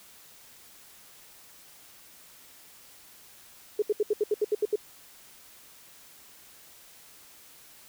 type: tone bursts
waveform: sine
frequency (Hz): 420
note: G#4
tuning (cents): +19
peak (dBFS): -21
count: 10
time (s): 3.79-4.758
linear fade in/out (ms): 5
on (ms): 32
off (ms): 72
effects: white hiss -53 dBFS RMS until 7.88 s